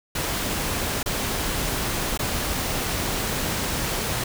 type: noise with dropouts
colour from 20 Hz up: pink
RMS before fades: -26 dBFS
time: 0.15-4.24 s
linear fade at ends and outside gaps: 5 ms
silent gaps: 1.03-1.059 / 2.176-2.191 s
effects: none